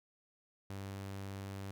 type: tone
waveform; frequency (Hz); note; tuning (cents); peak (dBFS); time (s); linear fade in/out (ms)
sawtooth; 98; G2; 0; -38; 0.7-1.71; 0
effects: none